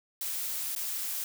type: noise with dropouts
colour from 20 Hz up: blue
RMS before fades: -34 dBFS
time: 0.21-1.24 s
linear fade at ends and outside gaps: 2 ms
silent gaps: 0.751-0.761 s
effects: none